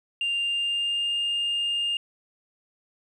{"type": "tone with pitch glide", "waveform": "sine", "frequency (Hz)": [2794, 2817], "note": ["F7", "F7"], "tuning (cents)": [0, 14], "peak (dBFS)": -22, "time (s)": [0.21, 1.97], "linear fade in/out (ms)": 2, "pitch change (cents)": 14, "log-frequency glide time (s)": [0.37, 1.16], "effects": ["tanh soft clip ceiling -21 dBFS", "10-bit"]}